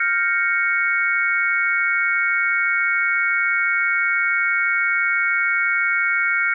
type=chord; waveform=sine; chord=G half-diminished seventh; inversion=third; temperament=equal; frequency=1396.9 / 1568 / 1864.7 / 2217 Hz; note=F6 / G6 / Bb6 / Db7; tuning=0 / 0 / 0 / 0 cents; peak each=-21 / -26 / -26 / -20 dBFS; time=0-6.54 s; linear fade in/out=5 ms; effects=none